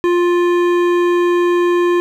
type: tone with hard clipping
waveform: triangle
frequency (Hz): 350.4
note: F4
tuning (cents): +6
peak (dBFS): -13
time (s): 0.04-2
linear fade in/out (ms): 0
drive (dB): 17
effects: none